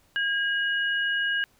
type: tone pair together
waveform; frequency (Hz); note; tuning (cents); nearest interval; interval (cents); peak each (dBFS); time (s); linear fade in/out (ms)
sine; 1627.6 / 2900; G#6 / F#7; -35 / -35; minor seventh; 1000; -24 / -30; 0.16-1.44; 0
effects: pink hiss -63 dBFS RMS until 1.59 s